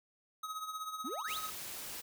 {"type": "tone with tremolo", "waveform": "square", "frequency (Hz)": 1268, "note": "D#6", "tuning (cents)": 32, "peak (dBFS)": -37, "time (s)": [0.43, 1.5], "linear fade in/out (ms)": 5, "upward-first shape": "triangle", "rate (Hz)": 16, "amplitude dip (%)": 70}
{"type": "exponential sweep", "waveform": "triangle", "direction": "up", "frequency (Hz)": [220, 4500], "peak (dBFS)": -38, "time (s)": [1.04, 1.38], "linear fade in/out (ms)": 10}
{"type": "noise", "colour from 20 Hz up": "white", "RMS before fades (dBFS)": -44, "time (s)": [1.27, 2.02], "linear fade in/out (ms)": 20}
{"effects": []}